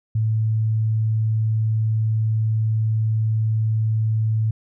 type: tone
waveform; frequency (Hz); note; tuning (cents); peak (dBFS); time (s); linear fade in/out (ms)
sine; 110; A2; 0; -17; 0.15-4.51; 5
effects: none